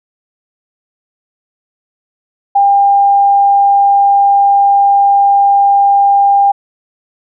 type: tone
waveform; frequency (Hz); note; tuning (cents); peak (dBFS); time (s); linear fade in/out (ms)
sine; 800; G5; +35; -5; 2.55-6.52; 10
effects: none